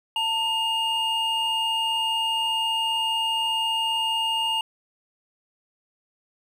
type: tone pair together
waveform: triangle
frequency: 901 / 2838 Hz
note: A5 / F7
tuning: +41 / +27 cents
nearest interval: octave + minor sixth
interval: 1986 cents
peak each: -25 / -22 dBFS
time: 0.16-4.61 s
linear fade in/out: 2 ms
effects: none

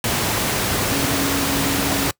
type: tone in noise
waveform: sine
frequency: 277.7 Hz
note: C#4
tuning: 3 cents sharp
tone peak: -24 dBFS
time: 0.92-2.07 s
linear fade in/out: 2 ms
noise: pink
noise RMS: -20 dBFS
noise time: 0.04-2.11 s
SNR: -7 dB
effects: noise-tail reverb RT60 0.1 s tail -23 dB re dry + high-pass 80 Hz 12 dB/octave

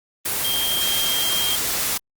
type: tone in noise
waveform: sine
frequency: 3200 Hz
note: G7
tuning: 35 cents sharp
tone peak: -22 dBFS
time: 0.44-1.56 s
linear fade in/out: 10 ms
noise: white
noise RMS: -23 dBFS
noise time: 0.25-1.98 s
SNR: -2 dB
effects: Opus 24 kbps

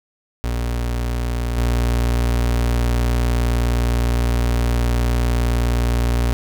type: tone with level steps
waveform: 35% pulse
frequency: 59.5 Hz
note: A#1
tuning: 36 cents sharp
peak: -18 / -14 dBFS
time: 0.44-6.33 s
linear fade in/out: 0 ms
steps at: 1.57 s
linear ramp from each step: 5 ms
effects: none

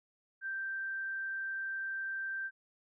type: tone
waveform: sine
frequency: 1568 Hz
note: G6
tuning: in tune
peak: -35 dBFS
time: 0.41-2.51 s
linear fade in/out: 50 ms
effects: none

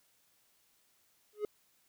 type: tone with exponential growth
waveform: triangle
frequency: 419.4 Hz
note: G#4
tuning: 17 cents sharp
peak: -26 dBFS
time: 1.33-1.45 s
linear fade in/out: 2 ms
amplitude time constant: 25 ms
effects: white hiss -71 dBFS RMS until 1.88 s

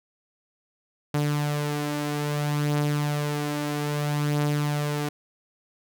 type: beating tone pair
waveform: sawtooth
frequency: 146.83 / 147.44 Hz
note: D3 / D3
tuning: 0 / +7 cents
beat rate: 0.61 Hz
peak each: -27 / -21 dBFS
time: 1.14-5.09 s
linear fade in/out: 5 ms
effects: none

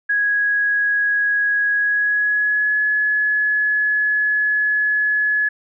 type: tone with pitch glide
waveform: sine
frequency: 1661.2 to 1700 Hz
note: G#6 to G#6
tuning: 0 to +40 cents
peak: -15 dBFS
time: 0.09-5.49 s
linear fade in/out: 10 ms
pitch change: +40 cents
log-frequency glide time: 1.74-2.8 s
effects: none

